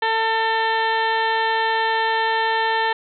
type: harmonic tone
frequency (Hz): 447.4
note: A4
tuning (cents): +29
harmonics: 1 / 2 / 3 / 4 / 5 / 6 / 7 / 8 / 9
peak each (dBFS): -26 / -20 / -33 / -23 / -35 / -36 / -32 / -35 / -35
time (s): 0.02-2.93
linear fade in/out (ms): 5
effects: none